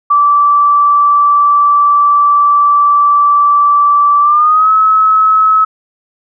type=tone with pitch glide; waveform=sine; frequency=1162 to 1289.3 Hz; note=D6 to E6; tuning=-19 to -39 cents; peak=-5 dBFS; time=0.1-5.65 s; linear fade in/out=10 ms; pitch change=+180 cents; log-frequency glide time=4.21-4.7 s; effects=none